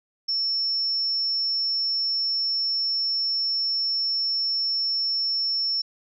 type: tone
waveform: sine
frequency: 5400 Hz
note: E8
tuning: 41 cents sharp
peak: -22 dBFS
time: 0.28-5.82 s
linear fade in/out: 10 ms
effects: none